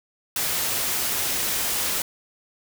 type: noise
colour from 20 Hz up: white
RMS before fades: -25 dBFS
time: 0.36-2.02 s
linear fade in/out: 2 ms
effects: none